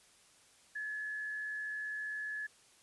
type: tone with frequency modulation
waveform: sine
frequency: 1709 Hz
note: G#6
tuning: 49 cents sharp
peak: -37 dBFS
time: 0.75-2.47 s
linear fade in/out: 10 ms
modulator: 84.8 Hz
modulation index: 0.38
effects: white hiss -64 dBFS RMS until 2.82 s + resampled to 24000 Hz